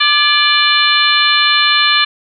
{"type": "harmonic tone with a mistuned harmonic", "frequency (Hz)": 592, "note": "D5", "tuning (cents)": 14, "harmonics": [2, 3, 4, 5, 6, 7], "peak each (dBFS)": [-16, -16, -16, -16, -16, -16], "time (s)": [0, 2.05], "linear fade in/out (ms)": 10, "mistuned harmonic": 3, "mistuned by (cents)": -59, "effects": []}